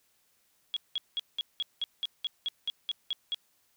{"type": "tone bursts", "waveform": "sine", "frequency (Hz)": 3326, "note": "G#7", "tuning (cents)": 2, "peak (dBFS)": -28, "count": 13, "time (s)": [0.74, 3.345], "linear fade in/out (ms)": 0, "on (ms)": 25, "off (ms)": 190, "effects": ["white hiss -70 dBFS RMS until 3.76 s"]}